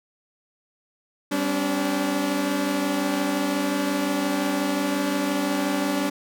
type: chord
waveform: sawtooth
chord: G suspended fourth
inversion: none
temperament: equal with one note detuned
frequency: 196 / 261.6 / 287.3 Hz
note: G3 / C4 / D4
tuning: 0 / 0 / -38 cents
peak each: -25 / -26 / -20 dBFS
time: 1.31-6.1 s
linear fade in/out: 10 ms
effects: none